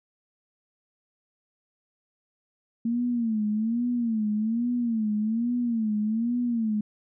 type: tone with vibrato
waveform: sine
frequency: 226.7 Hz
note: A#3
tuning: 48 cents flat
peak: -23 dBFS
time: 2.85-6.81 s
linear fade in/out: 5 ms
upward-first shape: sine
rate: 1.2 Hz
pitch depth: 130 cents each way
effects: none